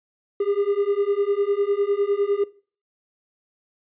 triangle beating tone pair, 398.6 / 408.5 Hz, G4 / G#4, +29 / -29 cents, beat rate 9.9 Hz, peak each -21 dBFS, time 0.4-2.44 s, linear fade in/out 5 ms, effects noise-tail reverb RT60 0.4 s tail -20 dB re dry + resampled to 8000 Hz

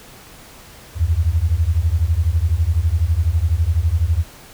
sine beating tone pair, 76.4 / 88.4 Hz, D#2 / F2, -31 / +22 cents, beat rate 12 Hz, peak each -17 dBFS, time 0.95-4.25 s, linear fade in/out 50 ms, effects pink hiss -42 dBFS RMS until 4.53 s

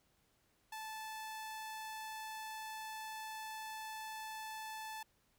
sawtooth tone, 874 Hz, A5, 12 cents flat, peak -40 dBFS, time 0.72-5.03 s, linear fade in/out 5 ms, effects pink hiss -75 dBFS RMS until 5.38 s

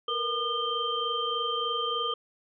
sine tone cluster, 459.8 / 483.1 / 1213 / 3137 Hz, A#4 / B4 / D#6 / G7, -24 / -38 / -44 / +1 cents, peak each -36 / -37 / -30 / -31 dBFS, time 0.08-2.14 s, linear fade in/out 5 ms, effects none

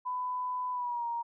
sine tone with pitch glide, 1000 to 938.4 Hz, B5 to A#5, +21 to +11 cents, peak -31 dBFS, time 0.05-1.23 s, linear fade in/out 20 ms, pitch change -110 cents, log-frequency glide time 0.72-1.06 s, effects none

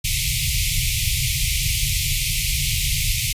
pink band-stop noise, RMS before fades -21 dBFS, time 0.04-3.33 s, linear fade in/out 10 ms, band 150 to 2100 Hz, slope 96 dB/octave, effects resampled to 32000 Hz

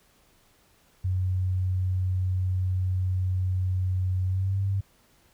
sine tone with pitch glide, 92.5 to 97.83 Hz, F#2 to G2, 0 to -3 cents, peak -23 dBFS, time 1.04-4.81 s, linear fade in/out 10 ms, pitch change +97 cents, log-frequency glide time 4.25-4.59 s, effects pink hiss -62 dBFS RMS until 5.33 s

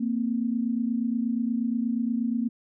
sine tone pair together, 230 / 258.4 Hz, A#3 / C4, -23 / -21 cents, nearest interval major second, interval 202 cents, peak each -25 / -29 dBFS, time 0-2.49 s, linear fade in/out 10 ms, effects none

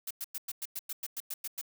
blue noise bursts, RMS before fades -37 dBFS, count 12, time 0.07-1.614 s, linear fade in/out 5 ms, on 37 ms, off 100 ms, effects none

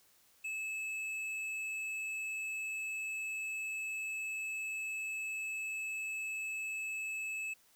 triangle tone with hard clipping, 2603 Hz, E7, 22 cents flat, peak -38 dBFS, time 0.44-7.54 s, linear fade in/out 10 ms, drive 10 dB, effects white hiss -67 dBFS RMS until 7.75 s

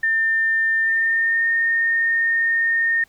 sine tone with pitch glide, 1800 to 1832.5 Hz, A6 to A#6, +39 to -30 cents, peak -16 dBFS, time 0.03-3.04 s, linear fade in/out 5 ms, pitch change +31 cents, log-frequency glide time 0.8-1.46 s, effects pink hiss -57 dBFS RMS until 3.08 s

